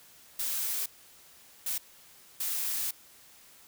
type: noise bursts at uneven times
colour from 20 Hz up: blue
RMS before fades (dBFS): -32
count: 3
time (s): 0.39-0.86 / 1.66-1.78 / 2.4-2.91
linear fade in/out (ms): 5
effects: white hiss -56 dBFS RMS until 3.67 s